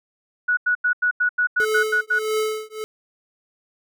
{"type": "tone bursts", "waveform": "sine", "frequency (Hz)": 1467, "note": "F#6", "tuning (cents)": -15, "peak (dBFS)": -16, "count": 10, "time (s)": [0.48, 2.192], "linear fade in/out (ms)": 10, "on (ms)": 92, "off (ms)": 88}
{"type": "tone with tremolo", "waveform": "square", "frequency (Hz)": 433.1, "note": "A4", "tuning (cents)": -27, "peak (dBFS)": -19, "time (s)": [1.6, 2.84], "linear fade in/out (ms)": 0, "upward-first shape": "triangle", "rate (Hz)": 1.6, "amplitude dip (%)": 100}
{"effects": []}